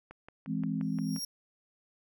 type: click train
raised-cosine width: 0.5 ms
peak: -32 dBFS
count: 7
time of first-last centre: 0.11-1.163 s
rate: 5.7 Hz
type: chord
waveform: sine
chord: E augmented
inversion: none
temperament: equal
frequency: 164.81 / 207.7 / 261.6 Hz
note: E3 / G#3 / B#3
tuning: 0 / 0 / 0 cents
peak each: -34 dBFS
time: 0.46-1.2 s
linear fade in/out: 50 ms
type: tone with exponential growth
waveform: sawtooth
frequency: 5588 Hz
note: F8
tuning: in tune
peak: -30 dBFS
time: 0.82-1.25 s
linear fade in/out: 5 ms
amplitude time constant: 92 ms
effects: none